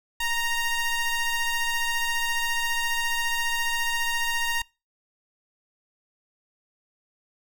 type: ring-modulated tone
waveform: 25% pulse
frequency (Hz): 932.3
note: A#5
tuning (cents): 0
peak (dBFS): -17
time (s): 0.2-4.62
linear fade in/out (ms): 5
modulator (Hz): 925
effects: noise-tail reverb RT60 0.3 s tail -26 dB re dry